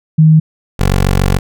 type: tone pair in turn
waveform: sine / 15% pulse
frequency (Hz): 157.2 / 46.93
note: D#3 / F#1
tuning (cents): +18 / +25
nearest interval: octave + major sixth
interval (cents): 2093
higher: first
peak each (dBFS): -3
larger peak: neither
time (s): 0.18-0.4 / 0.79-1.39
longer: second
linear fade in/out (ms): 10
effects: none